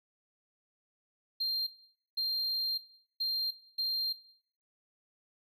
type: tone bursts at uneven times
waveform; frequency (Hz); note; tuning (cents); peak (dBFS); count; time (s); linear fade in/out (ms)
triangle; 4186; C8; 0; -27; 4; 1.4-1.67 / 2.17-2.78 / 3.2-3.51 / 3.78-4.13; 10
effects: noise-tail reverb RT60 0.6 s tail -17 dB re dry + tanh soft clip ceiling -25 dBFS